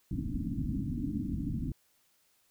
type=low-pass noise; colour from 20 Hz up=white; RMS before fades=-34 dBFS; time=0.11-1.72 s; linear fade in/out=2 ms; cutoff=300 Hz; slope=96 dB/octave; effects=white hiss -70 dBFS RMS until 2.5 s